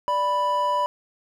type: tone pair together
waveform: triangle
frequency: 587.3 / 987.8 Hz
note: D5 / B5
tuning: 0 / 0 cents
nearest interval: major sixth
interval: 900 cents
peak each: -25 / -19 dBFS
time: 0.08-0.86 s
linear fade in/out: 0 ms
effects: none